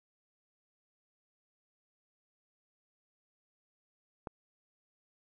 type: click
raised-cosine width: 1 ms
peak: -25 dBFS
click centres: 4.272 s
effects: none